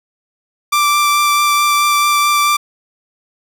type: tone with vibrato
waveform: sawtooth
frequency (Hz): 1174.7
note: D6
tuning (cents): 0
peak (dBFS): -7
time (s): 0.72-2.57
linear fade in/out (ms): 10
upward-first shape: triangle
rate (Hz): 4.6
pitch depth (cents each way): 11
effects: none